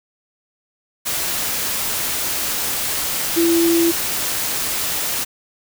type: tone in noise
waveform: sine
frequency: 336.1 Hz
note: E4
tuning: 34 cents sharp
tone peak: -13 dBFS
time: 3.36-3.92 s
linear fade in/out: 20 ms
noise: white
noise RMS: -22 dBFS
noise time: 1.05-5.25 s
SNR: +6 dB
effects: none